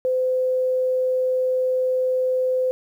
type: tone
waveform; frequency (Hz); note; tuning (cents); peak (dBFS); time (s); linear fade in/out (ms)
sine; 512; C5; -38; -18; 0.05-2.71; 0
effects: 9-bit